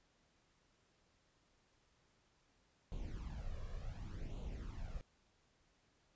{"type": "noise with flanger", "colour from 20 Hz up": "brown", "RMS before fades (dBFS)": -45, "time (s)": [2.92, 5.01], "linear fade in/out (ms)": 0, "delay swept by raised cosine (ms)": [0.28, 1.78], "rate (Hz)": 0.68, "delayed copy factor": 0.75, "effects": ["pink hiss -75 dBFS RMS until 6.15 s", "resampled to 16000 Hz"]}